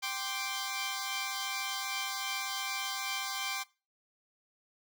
10% pulse chord, G suspended fourth, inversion none, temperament equal, 784 / 1046.5 / 1174.7 Hz, G5 / C6 / D6, 0 / 0 / 0 cents, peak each -30 / -30 / -31 dBFS, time 0.02-3.64 s, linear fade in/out 20 ms, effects noise-tail reverb RT60 0.3 s tail -20 dB re dry

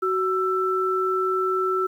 sine tone pair together, 374.2 / 1330 Hz, F#4 / E6, +20 / +15 cents, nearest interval octave + minor seventh, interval 2195 cents, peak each -23 dBFS, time 0.02-1.87 s, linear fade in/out 10 ms, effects 9-bit

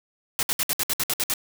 white noise bursts, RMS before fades -24 dBFS, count 10, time 0.39-1.338 s, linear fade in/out 0 ms, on 39 ms, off 62 ms, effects none

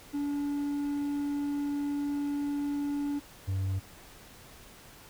triangle tone pair in turn, 287.3 / 95.87 Hz, D4 / G2, -38 / -38 cents, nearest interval octave + perfect fifth, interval 1900 cents, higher first, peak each -27 / -26 dBFS, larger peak second, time 0.13-3.2 / 3.47-3.8 s, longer first, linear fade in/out 20 ms, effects pink hiss -52 dBFS RMS until 5.09 s

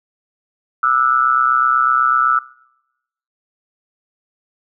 sine tone with amplitude modulation, 1318.5 Hz, E6, in tune, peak -7 dBFS, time 0.83-2.39 s, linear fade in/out 5 ms, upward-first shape sine, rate 128 Hz, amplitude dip 100%, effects noise-tail reverb RT60 0.9 s tail -24 dB re dry

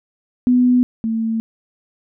sine tone pair in turn, 248.5 / 224.5 Hz, B3 / A3, +11 / +35 cents, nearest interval major second, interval 176 cents, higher first, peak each -10 / -17 dBFS, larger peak first, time 0.47-0.83 / 1.04-1.4 s, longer neither, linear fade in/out 0 ms, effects none

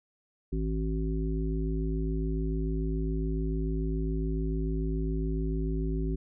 harmonic tone, 53.5 Hz, A1, 48 cents flat, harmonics 1 / 3 / 5 / 7, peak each -29 / -34 / -36 / -37 dBFS, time 0.52-6.16 s, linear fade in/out 10 ms, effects none

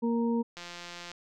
harmonic tone, 233.1 Hz, A#3, in tune, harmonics 1 / 2 / 4, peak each -26 / -32 / -38 dBFS, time 0.02-0.43 s, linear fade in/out 20 ms
click train, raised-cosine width 0.2 ms, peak -25 dBFS, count 96, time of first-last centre 0.57-1.116 s, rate 174 Hz
effects none

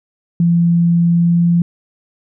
sine tone with pitch glide, 170.5 to 171.59 Hz, F3 to F3, -41 to -30 cents, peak -9 dBFS, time 0.4-1.62 s, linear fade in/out 2 ms, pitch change +11 cents, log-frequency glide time 1.1-1.5 s, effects none

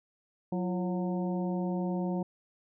harmonic tone with a mistuned harmonic, 182.2 Hz, F#3, 26 cents flat, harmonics 1 / 2 / 3 / 4 / 5, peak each -30 / -36 / -40 / -42 / -44 dBFS, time 0.52-2.23 s, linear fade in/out 5 ms, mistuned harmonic 2, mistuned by -89 cents, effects none

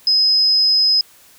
sine tone, 5070 Hz, D#8, 32 cents sharp, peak -11 dBFS, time 0.07-1.01 s, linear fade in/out 2 ms, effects white hiss -48 dBFS RMS until 1.38 s

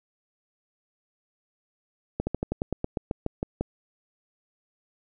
slowing click train, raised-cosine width 2 ms, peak -13 dBFS, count 13, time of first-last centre 2.2-3.61 s, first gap 70 ms, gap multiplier 1.09, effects none

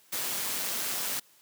white noise with amplitude modulation, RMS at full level -30 dBFS, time 0.12-1.2 s, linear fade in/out 10 ms, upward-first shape sine, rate 192 Hz, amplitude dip 45%, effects white hiss -61 dBFS RMS until 1.41 s + high-pass 150 Hz 12 dB/octave

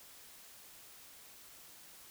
silence, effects white hiss -56 dBFS RMS until 2.1 s

